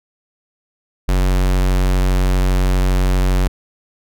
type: tone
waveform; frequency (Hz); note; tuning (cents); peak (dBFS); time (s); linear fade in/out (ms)
square; 46.25; F#1; 0; -13; 1.08-3.48; 10
effects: none